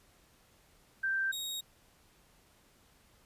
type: tone pair in turn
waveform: sine / sawtooth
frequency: 1568 / 3765 Hz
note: G6 / A#7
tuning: 0 / +16 cents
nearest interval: octave + minor third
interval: 1516 cents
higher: second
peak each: -29 / -33 dBFS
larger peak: first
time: 1.03-1.32 / 1.32-1.61 s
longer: neither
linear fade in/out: 10 ms
effects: pink hiss -65 dBFS RMS until 3.25 s + resampled to 32000 Hz